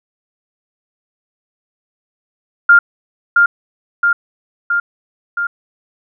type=tone with echo; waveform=sine; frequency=1402 Hz; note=F6; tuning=6 cents sharp; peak=-3 dBFS; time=2.69-2.79 s; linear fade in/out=5 ms; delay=670 ms; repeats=4; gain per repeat=-3 dB; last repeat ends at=5.47 s; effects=none